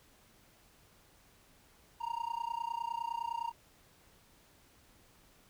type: tone with amplitude modulation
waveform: triangle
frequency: 932.3 Hz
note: A#5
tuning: in tune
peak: -29 dBFS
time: 2-3.52 s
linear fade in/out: 20 ms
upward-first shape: sine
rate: 29.8 Hz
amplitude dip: 95%
effects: pink hiss -64 dBFS RMS until 5.49 s